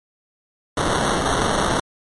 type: noise with sample-and-hold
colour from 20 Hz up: violet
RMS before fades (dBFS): -20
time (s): 0.77-1.8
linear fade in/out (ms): 5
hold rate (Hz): 2450
effects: MP3 48 kbps